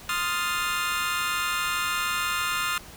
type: chord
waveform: 25% pulse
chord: F dominant seventh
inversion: second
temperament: equal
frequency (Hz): 1046.5 / 1244.5 / 1396.9 / 1760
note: C6 / Eb6 / F6 / A6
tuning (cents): 0 / 0 / 0 / 0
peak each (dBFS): -30 / -26 / -25 / -30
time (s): 0.09-2.78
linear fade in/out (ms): 2
effects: pink hiss -45 dBFS RMS until 2.96 s